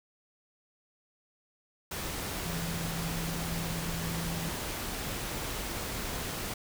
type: tone in noise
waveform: sine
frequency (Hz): 166.7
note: E3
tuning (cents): +20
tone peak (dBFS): -35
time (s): 2.45-4.49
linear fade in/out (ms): 5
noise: pink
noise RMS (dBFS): -36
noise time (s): 1.91-6.54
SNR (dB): -2
effects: none